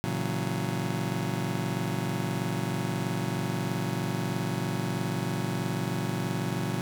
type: chord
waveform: 30% pulse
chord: F# dominant seventh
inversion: first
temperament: just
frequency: 115.62 / 138.75 / 166.5 / 185 Hz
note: A#2 / C#3 / E3 / F#3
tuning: -14 / +2 / +18 / 0 cents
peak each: -31 / -31 / -32 / -31 dBFS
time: 0.04-6.81 s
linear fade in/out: 0 ms
effects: none